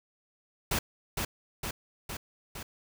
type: noise with echo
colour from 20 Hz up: pink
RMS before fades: -29 dBFS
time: 0.71-0.79 s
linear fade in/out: 5 ms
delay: 460 ms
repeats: 4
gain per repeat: -3 dB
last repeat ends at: 2.63 s
effects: none